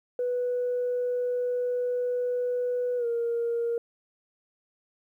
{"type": "tone with pitch glide", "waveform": "sine", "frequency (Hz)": [492.9, 468.5], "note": ["B4", "A#4"], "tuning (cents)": [-3, 9], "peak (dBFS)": -24, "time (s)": [0.19, 3.78], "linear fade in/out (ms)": 2, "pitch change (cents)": -88, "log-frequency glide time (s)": [2.97, 3.06], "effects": ["tanh soft clip ceiling -21 dBFS", "11-bit"]}